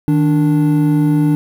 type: tone pair together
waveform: triangle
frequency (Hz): 155.58 / 293.7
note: D#3 / D4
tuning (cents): 0 / 0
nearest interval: major seventh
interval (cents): 1100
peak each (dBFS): -11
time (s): 0.08-1.35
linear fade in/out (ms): 0
effects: 7-bit